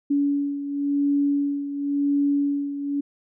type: beating tone pair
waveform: sine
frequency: 284 / 284.94 Hz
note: C#4 / C#4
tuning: +42 / +48 cents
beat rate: 0.94 Hz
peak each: -21 / -27 dBFS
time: 0.1-3.01 s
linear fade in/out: 10 ms
effects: none